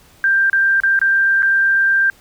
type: tone with dropouts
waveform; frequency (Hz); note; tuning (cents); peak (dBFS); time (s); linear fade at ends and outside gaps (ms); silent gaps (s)
sine; 1582; G6; +15; -11; 0.24-2.1; 1; 0.499-0.53 / 0.802-0.835 / 0.991-1.015 / 1.423-1.429
effects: pink hiss -49 dBFS RMS until 2.2 s